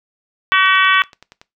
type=harmonic tone; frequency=379.2 Hz; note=F#4; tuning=43 cents sharp; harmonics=3 / 4 / 5 / 6 / 7 / 8 / 9; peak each=-14 / -16 / -18 / -20 / -21 / -22 / -23 dBFS; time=0.52-1.02 s; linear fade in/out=0 ms
type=click train; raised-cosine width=0.2 ms; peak=-22 dBFS; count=9; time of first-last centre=0.66-1.415 s; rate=10.6 Hz
effects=noise-tail reverb RT60 0.2 s tail -19 dB re dry